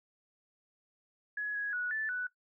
sine tone with pitch steps, 1685 / 1665 / 1466 / 1753 / 1485 Hz, G#6 / G#6 / F#6 / A6 / F#6, +25 / +4 / -16 / -7 / +6 cents, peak -32 dBFS, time 1.37-2.27 s, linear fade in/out 5 ms, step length 180 ms, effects noise-tail reverb RT60 0.1 s tail -17 dB re dry

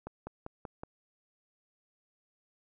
accelerating click train, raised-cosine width 1 ms, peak -26 dBFS, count 5, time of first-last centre 0.07-0.835 s, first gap 200 ms, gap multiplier 0.97, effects none

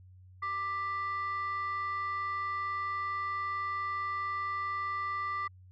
sine tone pair together, 1180.4 / 1975.5 Hz, D6 / B6, +8 / 0 cents, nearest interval major sixth, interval 892 cents, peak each -31 / -37 dBFS, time 0.42-5.48 s, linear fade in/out 10 ms, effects tanh soft clip ceiling -28 dBFS + added 92 Hz sine -52 dBFS peak until 5.71 s

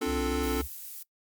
square chord, D minor seventh, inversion third, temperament equal, 261.6 / 293.7 / 349.2 / 440 Hz, C4 / D4 / F4 / A4, 0 / 0 / 0 / 0 cents, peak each -34 / -34 / -37 / -32 dBFS, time 0.01-0.62 s, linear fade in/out 10 ms
sine tone with vibrato, 65.41 Hz, C2, in tune, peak -33 dBFS, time 0.05-0.68 s, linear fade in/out 50 ms, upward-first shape square, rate 3.7 Hz, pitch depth 66 cents each way
violet noise, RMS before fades -41 dBFS, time 0.43-1.03 s, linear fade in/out 5 ms
effects noise-tail reverb RT60 0.1 s tail -21 dB re dry + Opus 48 kbps

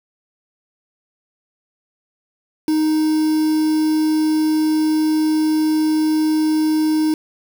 triangle tone with quantisation, 311.1 Hz, D#4, in tune, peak -12 dBFS, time 2.68-7.14 s, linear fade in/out 2 ms, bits 5, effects none

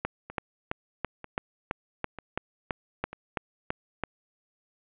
two click trains, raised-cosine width 0.5 ms, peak -24 / -13 dBFS, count 4 / 13, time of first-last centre 0.3-3.13 / 0.05-4.037 s, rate 1.06 / 3.01 Hz, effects resampled to 8000 Hz + 8-bit

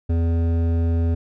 sine tone with hard clipping, 83.6 Hz, E2, 25 cents sharp, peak -19 dBFS, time 0.09-1.15 s, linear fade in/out 10 ms, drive 12 dB, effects none

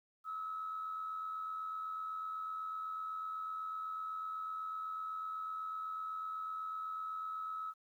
sine tone with amplitude modulation, 1291 Hz, E6, 37 cents flat, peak -36 dBFS, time 0.24-7.74 s, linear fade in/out 50 ms, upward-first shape sine, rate 88 Hz, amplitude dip 45%, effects tanh soft clip ceiling -32 dBFS + 12-bit

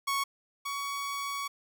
sawtooth tone pair in turn, 1108.7 / 1123.5 Hz, C#6 / C#6, 0 / +23 cents, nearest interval unison, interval 23 cents, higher second, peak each -24 / -29 dBFS, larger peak first, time 0.07-0.24 / 0.65-1.48 s, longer second, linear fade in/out 10 ms, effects none

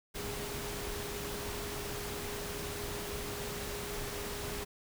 sine tone in noise, 410 Hz, G#4, 22 cents flat, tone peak -43 dBFS, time 0.14-4.65 s, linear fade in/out 20 ms, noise pink, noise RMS -40 dBFS, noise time 0.14-4.65 s, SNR -6 dB, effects none

